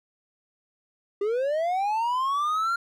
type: linear sweep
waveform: triangle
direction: up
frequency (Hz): 392 to 1400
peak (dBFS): -21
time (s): 1.21-2.76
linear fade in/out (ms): 5
effects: none